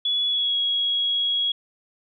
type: tone with pitch glide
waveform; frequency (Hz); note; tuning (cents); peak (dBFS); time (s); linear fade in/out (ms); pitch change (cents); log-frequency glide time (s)
sine; 3399 to 3319; G#7 to G#7; +39 to -2; -20; 0.05-1.52; 5; -41; 0.27-0.56
effects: none